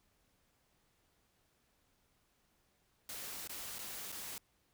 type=noise with dropouts; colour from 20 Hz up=white; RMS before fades=-45 dBFS; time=3.09-4.38 s; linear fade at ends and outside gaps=2 ms; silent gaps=3.475-3.494 / 3.785-3.789 / 4.12-4.124 s; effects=pink hiss -75 dBFS RMS until 4.73 s